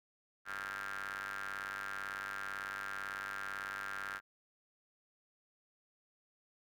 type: ring-modulated tone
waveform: sawtooth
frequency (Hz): 98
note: G2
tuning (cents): 0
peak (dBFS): -33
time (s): 0.45-4.21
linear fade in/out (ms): 50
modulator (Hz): 1490
effects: none